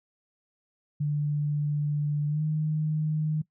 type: tone with pitch glide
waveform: sine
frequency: 147.5 to 154.3 Hz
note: D3 to D#3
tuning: +8 to -14 cents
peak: -24 dBFS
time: 1-3.42 s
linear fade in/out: 10 ms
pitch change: +78 cents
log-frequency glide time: 2.28-2.42 s
effects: noise-tail reverb RT60 0.1 s tail -20 dB re dry